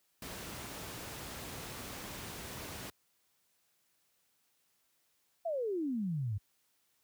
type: noise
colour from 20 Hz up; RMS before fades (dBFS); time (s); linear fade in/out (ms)
pink; -44; 0.22-2.9; 2
type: exponential sweep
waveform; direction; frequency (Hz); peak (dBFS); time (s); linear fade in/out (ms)
sine; down; 698.5 to 95.3; -32; 5.45-6.38; 10
effects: white hiss -75 dBFS RMS until 7.03 s + high-pass 60 Hz 12 dB/octave